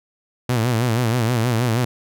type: tone with vibrato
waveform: sawtooth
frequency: 118.2 Hz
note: A#2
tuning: 24 cents sharp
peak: -13 dBFS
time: 0.49-1.85 s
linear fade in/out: 5 ms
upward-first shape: sine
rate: 6.3 Hz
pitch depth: 120 cents each way
effects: none